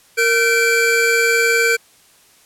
square tone cluster, 462.9 / 1533 / 2334 Hz, A#4 / G6 / D7, -12 / -39 / -11 cents, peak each -18 dBFS, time 0.17-1.77 s, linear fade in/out 20 ms, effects white hiss -51 dBFS RMS until 2.45 s + low-pass 12000 Hz 12 dB/octave

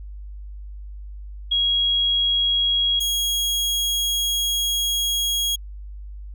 sine / sawtooth tone pair in turn, 3300 / 3300 Hz, G#7 / G#7, -12 / -12 cents, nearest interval unison, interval 0 cents, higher neither, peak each -17 dBFS, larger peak neither, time 1.51-3 / 3-5.56 s, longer second, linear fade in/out 10 ms, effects added 50 Hz sine -33 dBFS peak until 6.34 s

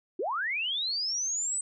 sine linear sweep, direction up, 311.1 to 8200 Hz, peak -28 dBFS, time 0.19-1.61 s, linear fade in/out 5 ms, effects none

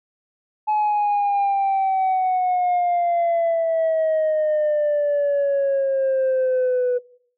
sine exponential sweep, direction down, 855 to 492.1 Hz, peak -15 dBFS, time 0.67-6.99 s, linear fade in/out 20 ms, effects noise-tail reverb RT60 0.6 s tail -21 dB re dry + tanh soft clip ceiling -15 dBFS

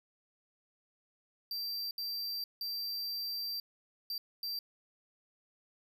square tone bursts at uneven times, 4699 Hz, D8, in tune, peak -36 dBFS, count 5, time 1.51-1.91 / 1.98-2.44 / 2.61-3.6 / 4.1-4.18 / 4.43-4.59 s, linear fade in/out 2 ms, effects none

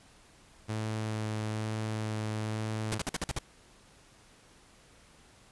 sawtooth tone with vibrato, 108.7 Hz, A2, 21 cents flat, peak -28 dBFS, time 0.68-2.99 s, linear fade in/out 20 ms, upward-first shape sine, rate 1.1 Hz, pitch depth 11 cents each way
pink noise bursts, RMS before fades -32 dBFS, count 7, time 2.92-3.387 s, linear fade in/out 0 ms, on 23 ms, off 51 ms
effects pink hiss -59 dBFS RMS until 5.51 s + resampled to 24000 Hz

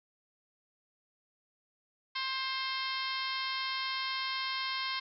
harmonic tone, 528 Hz, C5, 16 cents sharp, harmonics 2 / 3 / 4 / 5 / 6 / 7 / 8 / 9 / 10, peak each -38 / -43 / -39 / -45 / -41 / -43 / -41 / -45 / -45 dBFS, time 2.15-5 s, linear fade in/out 10 ms, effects none

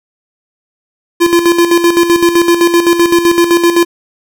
square tone with tremolo, 342.7 Hz, F4, 33 cents flat, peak -5 dBFS, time 1.2-3.85 s, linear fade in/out 20 ms, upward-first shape square, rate 7.8 Hz, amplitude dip 60%, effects none

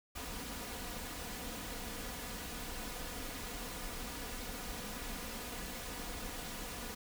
pink noise with comb filter, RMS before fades -43 dBFS, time 0.15-6.95 s, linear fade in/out 10 ms, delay 4.1 ms, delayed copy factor +0.55, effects none

